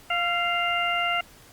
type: harmonic tone with a mistuned harmonic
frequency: 698.5 Hz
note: F5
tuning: in tune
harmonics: 1 / 2 / 3 / 4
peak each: -28 / -28 / -28 / -28 dBFS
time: 0.1-1.21 s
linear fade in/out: 5 ms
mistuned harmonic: 2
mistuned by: -32 cents
effects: pink hiss -51 dBFS RMS until 1.52 s + Opus 48 kbps